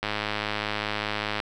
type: click train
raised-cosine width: 0.3 ms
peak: -11 dBFS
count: 145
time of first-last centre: 0.03-1.401 s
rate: 105 Hz
effects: none